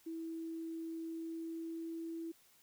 sine tone with pitch glide, 327.2 to 329.9 Hz, E4 to E4, -13 to +1 cents, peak -40 dBFS, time 0.06-2.32 s, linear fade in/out 10 ms, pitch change +14 cents, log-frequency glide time 1.01-2.15 s, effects white hiss -67 dBFS RMS until 2.62 s

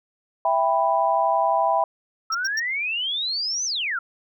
sine chord, E minor, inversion none, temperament just, 659.3 / 791.1 / 988.9 Hz, E5 / G5 / B5, 0 / +16 / +2 cents, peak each -22 dBFS, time 0.45-1.84 s, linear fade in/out 2 ms
sine exponential two-way sweep, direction up then down, 1293 to 6272 to 1324 Hz, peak -23 dBFS, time 2.3-3.99 s, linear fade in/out 5 ms, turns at 3.65 s
triangle tone bursts, 5588 Hz, F8, in tune, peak -22 dBFS, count 3, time 2.32-2.598 s, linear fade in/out 5 ms, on 28 ms, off 97 ms
effects none

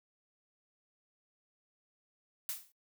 blue noise with exponential decay, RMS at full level -34 dBFS, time 2.49-2.72 s, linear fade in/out 1 ms, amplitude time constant 50 ms, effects noise-tail reverb RT60 0.1 s tail -23 dB re dry

